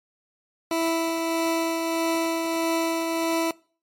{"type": "tone with tremolo", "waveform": "20% pulse", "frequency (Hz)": 329.6, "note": "E4", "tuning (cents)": 0, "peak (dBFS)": -16, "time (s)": [0.71, 3.51], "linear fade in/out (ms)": 2, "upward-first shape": "triangle", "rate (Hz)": 1.6, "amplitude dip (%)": 35, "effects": ["noise-tail reverb RT60 0.4 s tail -23 dB re dry", "MP3 64 kbps"]}